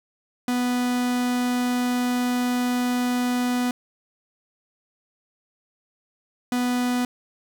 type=tone bursts at uneven times; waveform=45% pulse; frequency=246.9 Hz; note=B3; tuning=in tune; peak=-21 dBFS; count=2; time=0.48-3.71 / 6.52-7.05 s; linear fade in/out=2 ms; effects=9-bit